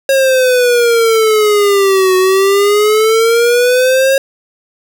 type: exponential two-way sweep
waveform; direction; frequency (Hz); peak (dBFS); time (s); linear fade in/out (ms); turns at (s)
square; down then up; 545 to 370 to 545; -8; 0.09-4.18; 2; 2.16
effects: none